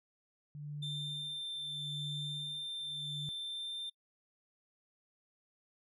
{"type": "tone with tremolo", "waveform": "sine", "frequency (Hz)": 147.3, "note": "D3", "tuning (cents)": 6, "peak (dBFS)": -38, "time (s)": [0.55, 3.29], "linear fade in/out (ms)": 0, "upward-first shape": "sine", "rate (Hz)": 0.8, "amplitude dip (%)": 100}
{"type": "tone with vibrato", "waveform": "triangle", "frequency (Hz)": 3571, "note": "A7", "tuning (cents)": 25, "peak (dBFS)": -37, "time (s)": [0.82, 3.9], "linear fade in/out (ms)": 10, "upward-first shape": "sine", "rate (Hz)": 0.73, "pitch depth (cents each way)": 8}
{"effects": ["noise-tail reverb RT60 0.1 s tail -24 dB re dry", "tanh soft clip ceiling -30 dBFS"]}